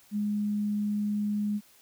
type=tone; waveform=sine; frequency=207.7 Hz; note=G#3; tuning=in tune; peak=-26 dBFS; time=0.11-1.61 s; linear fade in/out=50 ms; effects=white hiss -59 dBFS RMS until 1.81 s